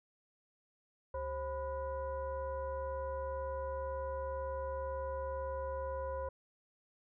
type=tone with frequency modulation; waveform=sine; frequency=532 Hz; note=C5; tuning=29 cents sharp; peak=-36 dBFS; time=1.14-6.29 s; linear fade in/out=5 ms; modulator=461 Hz; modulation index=1; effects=none